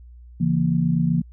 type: chord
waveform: sine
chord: A# diminished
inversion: first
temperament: just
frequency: 139.85 / 167.82 / 233.1 Hz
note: C#3 / E3 / A#3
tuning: +16 / +31 / 0 cents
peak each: -24 / -19 / -24 dBFS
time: 0.4-1.22 s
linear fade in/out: 10 ms
effects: added 60 Hz sine -41 dBFS peak until 1.32 s